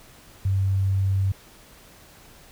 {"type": "tone", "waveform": "sine", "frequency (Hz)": 96.6, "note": "G2", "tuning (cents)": -25, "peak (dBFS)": -19, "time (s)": [0.45, 1.32], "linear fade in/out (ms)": 5, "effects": ["pink hiss -50 dBFS RMS until 2.51 s"]}